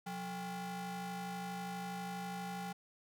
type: ring-modulated tone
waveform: 45% pulse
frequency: 309.9 Hz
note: D#4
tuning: 7 cents flat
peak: -37 dBFS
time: 0.06-2.73 s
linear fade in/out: 10 ms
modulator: 491 Hz
effects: none